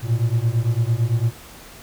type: beating tone pair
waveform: triangle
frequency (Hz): 111.7 / 120.6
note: A2 / B2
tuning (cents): +27 / -41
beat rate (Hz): 8.9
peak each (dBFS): -18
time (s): 0.02-1.33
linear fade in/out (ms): 50
effects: pink hiss -42 dBFS RMS until 1.82 s